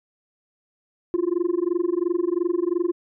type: tone with amplitude modulation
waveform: sine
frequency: 348.9 Hz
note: F4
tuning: 2 cents flat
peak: -14 dBFS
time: 1.14-2.92 s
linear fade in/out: 0 ms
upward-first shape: sine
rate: 22.9 Hz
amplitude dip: 100%
effects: tanh soft clip ceiling -16 dBFS